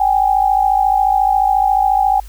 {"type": "tone pair together", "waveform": "sine", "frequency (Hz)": [770, 824.2], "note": ["G5", "G#5"], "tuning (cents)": [-31, -13], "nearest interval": "minor second", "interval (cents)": 118, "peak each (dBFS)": [-13, -14], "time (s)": [0, 2.2], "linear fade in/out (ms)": 5, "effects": ["added 50 Hz sine -31 dBFS peak until 2.28 s", "white hiss -46 dBFS RMS until 2.28 s"]}